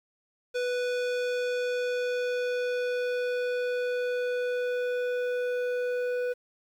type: tone with low-pass filter sweep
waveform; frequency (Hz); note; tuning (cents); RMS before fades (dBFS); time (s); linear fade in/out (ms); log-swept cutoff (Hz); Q
square; 493.9; B4; 0; -29; 0.54-6.34; 20; 5500 to 1600; 0.72
effects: 9-bit